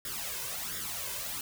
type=noise with flanger; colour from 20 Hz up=white; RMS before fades=-37 dBFS; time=0.05-1.41 s; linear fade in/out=2 ms; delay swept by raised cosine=0.57 to 1.97 ms; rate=1.4 Hz; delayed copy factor=+0.7; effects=none